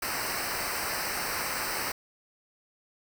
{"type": "noise with comb filter", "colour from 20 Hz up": "pink", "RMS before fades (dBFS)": -32, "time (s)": [0.02, 1.92], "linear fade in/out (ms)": 5, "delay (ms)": 0.29, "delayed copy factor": -0.85, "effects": []}